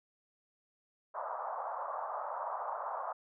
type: band-pass noise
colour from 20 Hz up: white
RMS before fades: -39 dBFS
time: 1.14-3.13 s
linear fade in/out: 10 ms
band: 580 to 1200 Hz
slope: 48 dB/octave
effects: none